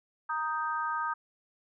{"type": "chord", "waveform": "sine", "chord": "Eb major", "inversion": "second", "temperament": "equal", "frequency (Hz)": [932.3, 1244.5, 1568], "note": ["Bb5", "Eb6", "G6"], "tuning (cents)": [0, 0, 0], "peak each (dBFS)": [-34, -32, -36], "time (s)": [0.29, 1.14], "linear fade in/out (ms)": 10, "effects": []}